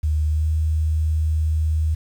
sine tone with pitch glide, 76.6 to 78.39 Hz, D#2 to D#2, -27 to +13 cents, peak -17 dBFS, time 0.03-1.95 s, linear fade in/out 10 ms, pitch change +40 cents, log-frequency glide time 0.29-0.48 s, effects 8-bit

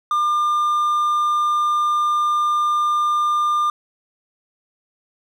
triangle tone, 1200 Hz, D6, 37 cents sharp, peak -14 dBFS, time 0.11-3.7 s, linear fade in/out 2 ms, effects none

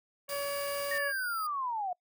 harmonic tone, 566 Hz, C#5, 36 cents sharp, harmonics 1 / 2 / 3 / 4 / 5, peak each -34 / -40 / -44 / -46 / -48 dBFS, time 0.28-1.13 s, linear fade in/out 50 ms
white noise, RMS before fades -45 dBFS, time 0.29-0.98 s, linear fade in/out 0 ms
10% pulse tone, 4784 Hz, D8, 31 cents sharp, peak -34 dBFS, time 0.29-1.47 s, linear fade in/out 5 ms
sine linear sweep, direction down, 1856 to 698.5 Hz, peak -31 dBFS, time 0.91-1.93 s, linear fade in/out 5 ms
effects noise-tail reverb RT60 0.1 s tail -26 dB re dry

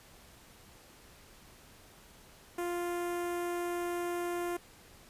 sawtooth tone with notch filter, 349.2 Hz, F4, in tune, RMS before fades -35 dBFS, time 2.58-4.57 s, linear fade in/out 5 ms, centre 4300 Hz, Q 0.75, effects pink hiss -57 dBFS RMS until 5.09 s + resampled to 32000 Hz

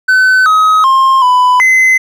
triangle tone with pitch steps, 1516 / 1268 / 1062 / 998 / 2047 Hz, F#6 / D#6 / C6 / B5 / C7, +42 / +32 / +25 / +18 / -38 cents, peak -3 dBFS, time 0.08-1.98 s, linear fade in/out 10 ms, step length 380 ms, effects none

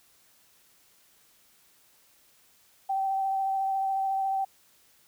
sine tone with vibrato, 775 Hz, G5, 20 cents flat, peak -25 dBFS, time 2.89-4.45 s, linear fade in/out 10 ms, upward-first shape sine, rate 14 Hz, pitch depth 14 cents each way, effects white hiss -62 dBFS RMS until 5.07 s

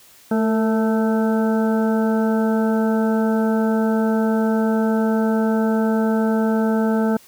harmonic tone with a mistuned harmonic, 220 Hz, A3, in tune, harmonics 1 / 2 / 3 / 4 / 6 / 7, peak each -17 / -23 / -27 / -29 / -33 / -34 dBFS, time 0.31-7.17 s, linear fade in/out 5 ms, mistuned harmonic 2, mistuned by +33 cents, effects white hiss -49 dBFS RMS until 7.27 s

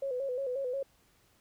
sine tone with vibrato, 523.3 Hz, C5, in tune, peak -31 dBFS, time 0.02-0.83 s, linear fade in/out 5 ms, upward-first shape square, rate 5.6 Hz, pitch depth 81 cents each way, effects pink hiss -67 dBFS RMS until 1.4 s

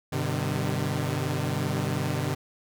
sawtooth tone cluster, 98.5 / 128.2 / 150.9 / 196.1 Hz, G2 / C3 / D3 / G3, +9 / -35 / +47 / +1 cents, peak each -29 / -26 / -26 / -33 dBFS, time 0.12-2.35 s, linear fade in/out 10 ms, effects none

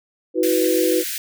sine chord, E suspended second, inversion none, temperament equal with one note detuned, 323.6 / 370 / 493.9 Hz, E4 / F#4 / B4, -32 / 0 / 0 cents, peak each -20 / -20 / -20 dBFS, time 0.34-1.04 s, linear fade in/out 50 ms
white high-pass noise, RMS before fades -27 dBFS, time 0.43-1.18 s, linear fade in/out 2 ms, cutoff 1500 Hz, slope 96 dB/octave
effects none

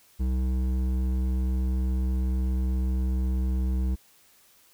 sine tone with hard clipping, 63.7 Hz, C2, 46 cents flat, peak -25 dBFS, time 0.19-3.96 s, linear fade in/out 20 ms, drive 10 dB, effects white hiss -59 dBFS RMS until 4.73 s

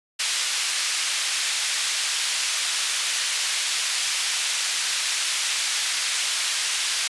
pink band-pass noise, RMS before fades -25 dBFS, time 0.19-7.08 s, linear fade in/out 10 ms, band 2400 to 9600 Hz, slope 12 dB/octave, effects resampled to 24000 Hz

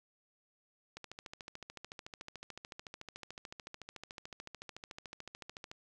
click train, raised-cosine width 0.2 ms, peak -28 dBFS, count 66, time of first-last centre 0.97-5.715 s, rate 13.7 Hz, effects none

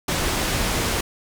pink low-pass noise, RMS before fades -23 dBFS, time 0.08-1.01 s, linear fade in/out 5 ms, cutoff 11000 Hz, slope 12 dB/octave, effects none

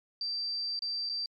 sine tone with dropouts, 4683 Hz, D8, 6 cents flat, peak -31 dBFS, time 0.21-1.26 s, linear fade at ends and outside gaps 2 ms, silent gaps 0.792-0.821 / 1.092-1.096 s, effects MP3 96 kbps

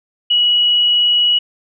sine tone, 2921 Hz, F#7, 23 cents flat, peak -10 dBFS, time 0.3-1.39 s, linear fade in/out 10 ms, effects none

